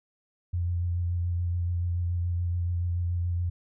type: tone with vibrato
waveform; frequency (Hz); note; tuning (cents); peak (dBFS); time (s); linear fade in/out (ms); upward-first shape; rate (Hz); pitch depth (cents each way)
sine; 87.31; F2; 0; -25; 0.53-3.5; 10; sine; 7; 21
effects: none